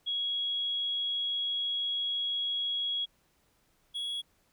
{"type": "tone pair in turn", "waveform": ["sine", "triangle"], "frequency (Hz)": [3322, 3341], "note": ["G#7", "G#7"], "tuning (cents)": [0, 10], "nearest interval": "unison", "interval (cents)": 10, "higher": "second", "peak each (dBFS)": [-29, -31], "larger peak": "first", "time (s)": [[0.06, 3.06], [3.94, 4.22]], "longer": "first", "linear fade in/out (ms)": 20, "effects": ["pink hiss -70 dBFS RMS until 4.52 s"]}